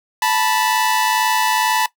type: tone pair together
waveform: sawtooth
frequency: 878.9 / 981 Hz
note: A5 / B5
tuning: -2 / -12 cents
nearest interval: major second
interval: 190 cents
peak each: -14 / -15 dBFS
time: 0.22-1.86 s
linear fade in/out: 2 ms
effects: noise-tail reverb RT60 0.1 s tail -18 dB re dry